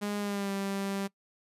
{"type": "tone with pitch glide", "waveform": "sawtooth", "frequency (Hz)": [205.5, 196.9], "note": ["G#3", "G3"], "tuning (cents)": [-18, 8], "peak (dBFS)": -27, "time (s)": [0.01, 1.08], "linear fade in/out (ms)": 20, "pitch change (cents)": -74, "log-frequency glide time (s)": [0.19, 0.51], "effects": ["noise-tail reverb RT60 0.1 s tail -22 dB re dry", "resampled to 32000 Hz"]}